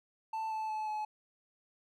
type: tone with pitch steps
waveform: triangle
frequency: 884 / 873.8 / 863.8 / 853.9 Hz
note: A5 / A5 / A5 / G#5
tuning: +8 / -12 / -32 / +48 cents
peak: -32 dBFS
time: 0.33-1.05 s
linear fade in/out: 5 ms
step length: 180 ms
effects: none